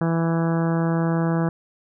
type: harmonic tone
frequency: 165.6 Hz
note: E3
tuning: 8 cents sharp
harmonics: 1 / 2 / 3 / 4 / 5 / 6 / 7 / 8 / 9 / 10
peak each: -20 / -26 / -30 / -32 / -34 / -36 / -37 / -38 / -39 / -40 dBFS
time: 0.01-1.49 s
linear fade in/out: 2 ms
effects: none